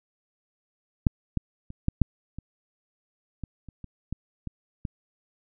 clicks, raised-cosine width 5 ms, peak -6 / -12 / -27 / -10 / -6 / -24 / -21 / -30 / -27 / -18 / -21 / -18 dBFS, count 12, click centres 1.068 / 1.373 / 1.704 / 1.884 / 2.017 / 2.386 / 3.437 / 3.687 / 3.843 / 4.126 / 4.473 / 4.852 s, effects none

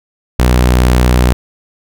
sawtooth tone, 61.74 Hz, B1, in tune, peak -3 dBFS, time 0.39-1.33 s, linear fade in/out 0 ms, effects none

